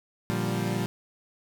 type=chord; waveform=30% pulse; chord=G minor seventh; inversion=first; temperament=equal; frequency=116.54 / 146.83 / 174.61 / 196 Hz; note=Bb2 / D3 / F3 / G3; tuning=0 / 0 / 0 / 0 cents; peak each=-28 / -34 / -29 / -29 dBFS; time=0.3-0.86 s; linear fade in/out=0 ms; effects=none